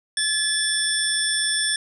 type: tone cluster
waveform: sine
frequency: 1723 / 3463 / 5370 / 8920 Hz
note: A6 / A7 / E8 / C#9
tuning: -37 / -28 / +31 / +10 cents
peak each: -25 dBFS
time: 0.17-1.76 s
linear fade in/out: 2 ms
effects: tanh soft clip ceiling -11 dBFS